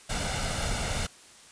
pink noise with comb filter, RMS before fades -30 dBFS, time 0.09-1.07 s, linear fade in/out 10 ms, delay 1.4 ms, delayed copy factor +0.55, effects white hiss -52 dBFS RMS until 1.51 s + resampled to 22050 Hz

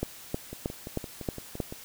two click trains, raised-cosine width 2 ms, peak -24 / -15 dBFS, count 8 / 6, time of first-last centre 0.53-1.725 / 0.03-1.602 s, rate 5.86 / 3.18 Hz, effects white hiss -47 dBFS RMS until 1.84 s

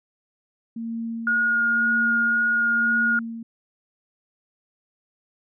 sine tone with tremolo, 229 Hz, A#3, 31 cents flat, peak -26 dBFS, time 0.76-3.43 s, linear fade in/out 5 ms, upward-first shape sine, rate 0.99 Hz, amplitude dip 60%
sine tone with vibrato, 1432 Hz, F6, 43 cents sharp, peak -18 dBFS, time 1.27-3.19 s, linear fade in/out 2 ms, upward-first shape sine, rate 1.9 Hz, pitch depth 12 cents each way
effects none

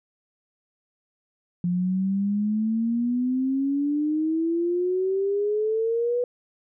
sine exponential sweep, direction up, 174.61 to 493.4 Hz, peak -21 dBFS, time 1.64-6.24 s, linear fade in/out 2 ms, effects none

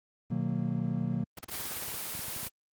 triangle chord, B major seventh, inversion none, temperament just, 123.47 / 154.34 / 185.21 / 231.5 Hz, B2 / D#3 / F#3 / A#3, 0 / -14 / +2 / -12 cents, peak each -32 dBFS, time 0.3-1.24 s, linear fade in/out 5 ms
pink noise bursts, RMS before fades -40 dBFS, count 11, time 1.37-1.951 s, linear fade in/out 5 ms, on 21 ms, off 35 ms
white noise, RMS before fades -37 dBFS, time 1.5-2.49 s, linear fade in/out 20 ms
clicks, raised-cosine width 5 ms, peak -32 dBFS, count 6, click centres 2.151 / 2.192 / 2.282 / 2.363 / 2.431 / 2.466 s
effects high-pass 80 Hz 12 dB/octave + Opus 24 kbps

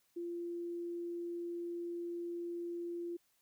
sine tone, 344.5 Hz, F4, 24 cents flat, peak -38 dBFS, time 0.16-3.17 s, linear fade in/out 10 ms, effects white hiss -75 dBFS RMS until 3.41 s

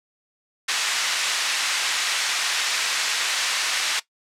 pink band-pass noise, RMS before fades -24 dBFS, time 0.68-4 s, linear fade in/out 10 ms, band 1700 to 7300 Hz, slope 12 dB/octave, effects noise-tail reverb RT60 0.1 s tail -17 dB re dry + low-pass 11000 Hz 12 dB/octave

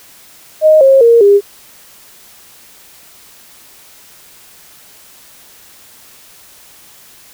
sine tone with pitch steps, 622.3 / 538.6 / 466.2 / 403.5 Hz, D#5 / C#5 / A#4 / G#4, 0 / -50 / 0 / -50 cents, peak -3 dBFS, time 0.61-1.41 s, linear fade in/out 50 ms, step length 200 ms, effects white hiss -41 dBFS RMS until 7.33 s

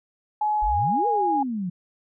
sine tone with pitch glide, 846 to 824.3 Hz, G#5 to G#5, +32 to -13 cents, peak -20 dBFS, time 0.41-1.43 s, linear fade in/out 5 ms, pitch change -45 cents, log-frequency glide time 0.69-0.75 s
sine exponential two-way sweep, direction up then down, 36.52 to 492.6 to 170.5 Hz, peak -25 dBFS, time 0.62-1.7 s, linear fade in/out 10 ms, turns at 1.07 s
effects none

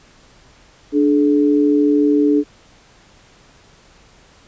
sine tone pair together, 293.7 / 427.3 Hz, D4 / G#4, 0 / +49 cents, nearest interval tritone, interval 649 cents, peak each -12 / -17 dBFS, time 0.92-2.44 s, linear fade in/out 50 ms, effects pink hiss -49 dBFS RMS until 4.47 s + resampled to 16000 Hz

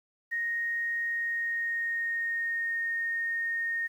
sine tone with pitch glide, 1864.7 to 1846.5 Hz, A#6 to A#6, 0 to -17 cents, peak -28 dBFS, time 0.31-3.88 s, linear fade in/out 20 ms, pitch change -17 cents, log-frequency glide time 1.06-2.8 s, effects 10-bit

